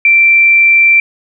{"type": "tone", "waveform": "sine", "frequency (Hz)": 2349, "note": "D7", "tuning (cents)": 0, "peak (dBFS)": -4, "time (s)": [0.05, 1], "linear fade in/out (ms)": 2, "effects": []}